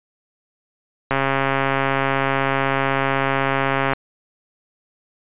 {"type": "click train", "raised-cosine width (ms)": 0.5, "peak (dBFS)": -4, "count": 385, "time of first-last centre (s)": [1.11, 3.934], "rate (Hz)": 136, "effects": ["resampled to 8000 Hz"]}